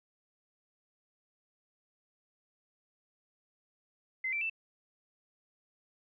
sine tone with pitch steps, 2060 / 2339 / 2656 Hz, C7 / D7 / E7, -28 / -8 / +12 cents, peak -31 dBFS, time 4.24-4.498 s, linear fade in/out 5 ms, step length 86 ms, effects none

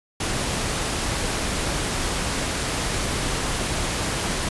pink noise, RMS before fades -25 dBFS, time 0.2-4.49 s, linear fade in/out 5 ms, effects resampled to 24000 Hz

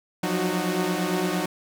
sawtooth tone cluster, 175.5 / 184.3 / 306.1 / 371.2 Hz, F3 / F#3 / D#4 / F#4, +9 / -7 / -28 / +6 cents, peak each -25 dBFS, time 0.23-1.46 s, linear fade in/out 5 ms, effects none

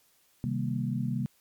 sine chord, C minor seventh, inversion none, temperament equal, 130.81 / 155.56 / 196 / 233.1 Hz, C3 / Eb3 / G3 / Bb3, 0 / 0 / 0 / 0 cents, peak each -31 / -36 / -34 / -33 dBFS, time 0.44-1.26 s, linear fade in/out 0 ms, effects white hiss -66 dBFS RMS until 1.4 s + MP3 96 kbps

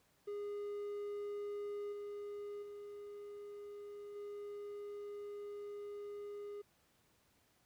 triangle tone with level steps, 410.3 Hz, G#4, 21 cents flat, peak -38 / -41 / -45 / -42 dBFS, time 0.27-6.62 s, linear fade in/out 10 ms, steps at 1.92 / 2.62 / 4.15 s, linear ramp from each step 10 ms, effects pink hiss -73 dBFS RMS until 7.65 s + high-pass 60 Hz 12 dB/octave

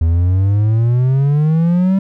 triangle exponential sweep, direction up, 80.1 to 196 Hz, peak -8 dBFS, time 0.01-1.99 s, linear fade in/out 5 ms, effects none

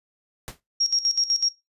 pink noise with exponential decay, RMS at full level -32 dBFS, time 0.48-0.6 s, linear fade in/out 0 ms, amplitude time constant 24 ms
sine tone with tremolo, 5588 Hz, F8, in tune, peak -18 dBFS, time 0.8-1.49 s, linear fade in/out 10 ms, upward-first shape square, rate 8 Hz, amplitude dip 75%
effects noise-tail reverb RT60 0.2 s tail -19 dB re dry + resampled to 32000 Hz

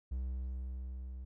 triangle tone with level ramp, 63.8 Hz, C2, 43 cents flat, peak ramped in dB -32 to -40 dBFS, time 0.11-1.25 s, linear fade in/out 10 ms, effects none

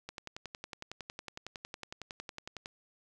click train, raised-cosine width 0.2 ms, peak -24 dBFS, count 29, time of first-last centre 0.09-2.659 s, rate 10.9 Hz, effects none

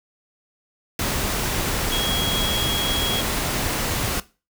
sine tone in noise, 3302 Hz, G#7, 11 cents flat, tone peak -23 dBFS, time 1.92-3.21 s, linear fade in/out 2 ms, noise pink, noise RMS -24 dBFS, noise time 0.99-4.2 s, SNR -2 dB, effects noise-tail reverb RT60 0.3 s tail -18 dB re dry

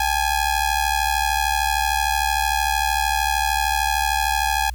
sawtooth ring-modulated tone, 830.6 Hz, G#5, in tune, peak -12 dBFS, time 0-4.7 s, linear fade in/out 2 ms, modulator 36.6 Hz, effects added 60 Hz sine -28 dBFS peak until 4.74 s + white hiss -56 dBFS RMS until 4.74 s

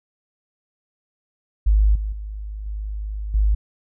sine tone with level steps, 51.91 Hz, G#1, in tune, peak -12 / -22 / -28 / -25 / -14 dBFS, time 1.66-3.55 s, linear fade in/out 10 ms, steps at 1.95 / 2.12 / 2.66 / 3.34 s, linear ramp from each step 5 ms, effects none

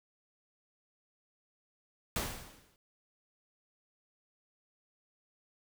pink noise with exponential decay, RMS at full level -32 dBFS, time 2.16-2.76 s, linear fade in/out 1 ms, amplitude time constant 130 ms, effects none

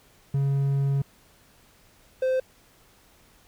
triangle tone pair in turn, 138.59 / 518.4 Hz, C#3 / C5, 0 / -16 cents, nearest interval octave + major seventh, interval 2284 cents, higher second, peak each -19 dBFS, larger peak neither, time 0.34-1.02 / 2.22-2.4 s, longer first, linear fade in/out 5 ms, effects pink hiss -58 dBFS RMS until 3.47 s

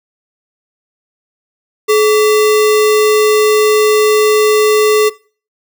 sine tone with sample-and-hold, 426.7 Hz, G#4, 47 cents sharp, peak -6 dBFS, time 1.88-5.1 s, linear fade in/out 20 ms, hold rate 1575 Hz, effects noise-tail reverb RT60 0.4 s tail -21 dB re dry

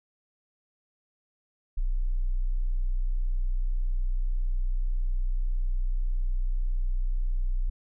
sine tone, 30.87 Hz, B0, in tune, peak -23 dBFS, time 1.77-7.7 s, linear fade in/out 10 ms, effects none

